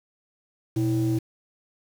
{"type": "tone pair together", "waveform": "sine", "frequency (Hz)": [122, 325.7], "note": ["B2", "E4"], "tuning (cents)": [-21, -21], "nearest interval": "octave + perfect fourth", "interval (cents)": 1700, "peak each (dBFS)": -22, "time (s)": [0.76, 1.19], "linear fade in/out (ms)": 10, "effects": ["tanh soft clip ceiling -17 dBFS", "7-bit"]}